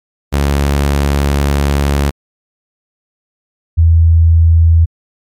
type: tone pair in turn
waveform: sawtooth / sine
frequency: 70.8 / 82.47 Hz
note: C#2 / E2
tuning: +37 / +1 cents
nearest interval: minor third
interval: 264 cents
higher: second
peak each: -6 / -4 dBFS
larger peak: second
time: 0.32-2.11 / 3.77-4.86 s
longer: first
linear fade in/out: 20 ms
effects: MP3 96 kbps